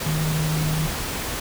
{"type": "tone in noise", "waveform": "sine", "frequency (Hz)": 155.56, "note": "D#3", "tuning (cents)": 0, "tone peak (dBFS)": -21, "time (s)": [0.06, 0.87], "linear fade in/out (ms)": 5, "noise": "pink", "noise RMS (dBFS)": -28, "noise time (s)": [0, 1.4], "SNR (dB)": 4, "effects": []}